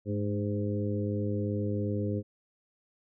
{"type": "harmonic tone with a mistuned harmonic", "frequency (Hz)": 102.8, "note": "G#2", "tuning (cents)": -17, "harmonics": [1, 2, 3, 4, 5], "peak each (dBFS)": [-31, -34, -36, -37, -38], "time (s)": [0.05, 2.23], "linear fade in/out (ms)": 50, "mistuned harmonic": 2, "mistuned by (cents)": 40, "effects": []}